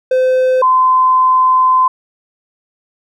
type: tone pair in turn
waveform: triangle / sine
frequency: 514 / 1028 Hz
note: C5 / C6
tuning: -31 / -31 cents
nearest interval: octave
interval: 1200 cents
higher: second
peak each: -7 dBFS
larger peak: neither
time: 0.11-0.62 / 0.62-1.88 s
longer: second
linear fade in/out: 5 ms
effects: none